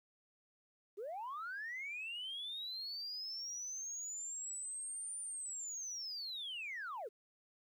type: linear two-way sweep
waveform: sine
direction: up then down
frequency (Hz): 370 to 9250 to 370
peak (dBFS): -40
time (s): 0.97-7.09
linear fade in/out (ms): 20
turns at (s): 5.2
effects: tanh soft clip ceiling -38 dBFS + 12-bit